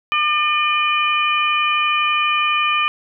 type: harmonic tone with a mistuned harmonic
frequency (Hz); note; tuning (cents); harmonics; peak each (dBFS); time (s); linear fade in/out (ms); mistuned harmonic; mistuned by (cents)
601; D5; +40; 2 / 3 / 4 / 5; -18 / -29 / -19 / -23; 0.12-2.88; 0; 4; +17
effects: none